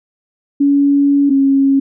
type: tone pair in turn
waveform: sine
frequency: 282.4 / 273.6 Hz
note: C#4 / C#4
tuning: +32 / -23 cents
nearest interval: minor second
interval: 55 cents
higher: first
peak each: -8 dBFS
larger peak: neither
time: 0.6-1.3 / 1.3-1.8 s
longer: first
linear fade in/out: 10 ms
effects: none